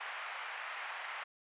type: band-pass noise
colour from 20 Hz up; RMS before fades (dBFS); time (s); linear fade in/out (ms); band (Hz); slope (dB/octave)
white; -43; 0-1.24; 10; 740 to 2400; 24
effects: resampled to 8000 Hz